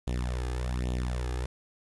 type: tone with flanger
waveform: sawtooth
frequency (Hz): 61.74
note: B1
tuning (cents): 0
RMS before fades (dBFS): -31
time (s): 0.07-1.46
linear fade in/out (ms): 5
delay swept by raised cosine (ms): 0.28 to 2.48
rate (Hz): 1.2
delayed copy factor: +0.85
effects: resampled to 24000 Hz + 9-bit